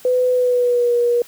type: tone with pitch glide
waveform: sine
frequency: 502 to 479.1 Hz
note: B4 to A#4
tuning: +28 to +47 cents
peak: -13 dBFS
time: 0.05-1.22 s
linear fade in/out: 2 ms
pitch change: -81 cents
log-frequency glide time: 0.31-0.93 s
effects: white hiss -44 dBFS RMS until 1.27 s